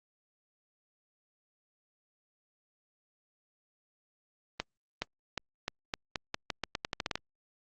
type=accelerating click train; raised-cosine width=0.2 ms; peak=-14 dBFS; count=16; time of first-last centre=4.6-7.155 s; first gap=420 ms; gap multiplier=0.85; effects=low-pass 6000 Hz 12 dB/octave + Opus 32 kbps